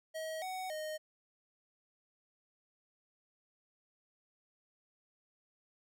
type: tone with pitch steps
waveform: square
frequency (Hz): 636 / 747 / 619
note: D#5 / F#5 / D#5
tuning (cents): +38 / +16 / -9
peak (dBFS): -39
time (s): 0.14-0.98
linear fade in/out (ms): 20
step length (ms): 280
effects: none